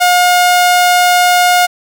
sawtooth tone, 716 Hz, F5, 43 cents sharp, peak -3 dBFS, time 0-1.67 s, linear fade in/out 20 ms, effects none

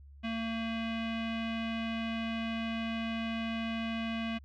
square tone with low-pass filter, 226.7 Hz, A#3, 48 cents flat, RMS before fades -35 dBFS, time 0.23-4.39 s, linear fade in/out 20 ms, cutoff 2800 Hz, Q 3.5, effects added 70 Hz sine -50 dBFS peak until 4.44 s

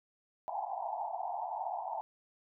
white band-pass noise, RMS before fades -38 dBFS, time 0.48-2.01 s, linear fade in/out 0 ms, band 670 to 920 Hz, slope 96 dB/octave, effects none

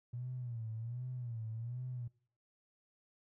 triangle tone with vibrato, 118.6 Hz, A#2, 30 cents sharp, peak -35 dBFS, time 0.13-2.08 s, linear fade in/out 10 ms, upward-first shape sine, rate 1.3 Hz, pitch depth 120 cents each way, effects noise-tail reverb RT60 0.5 s tail -26 dB re dry + tanh soft clip ceiling -37 dBFS

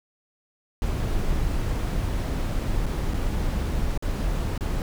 brown noise with dropouts, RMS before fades -25 dBFS, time 0.82-4.82 s, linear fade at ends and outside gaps 1 ms, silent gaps 2.859-2.864 / 3.137-3.142 / 3.976-4.024 / 4.578-4.608 s, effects none

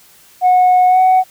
sine tone with pitch glide, 731 to 745.9 Hz, F#5 to F#5, -21 to +14 cents, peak -5 dBFS, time 0.41-1.24 s, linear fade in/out 50 ms, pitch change +35 cents, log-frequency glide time 0.88-0.99 s, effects tanh soft clip ceiling -5 dBFS + white hiss -46 dBFS RMS until 1.3 s

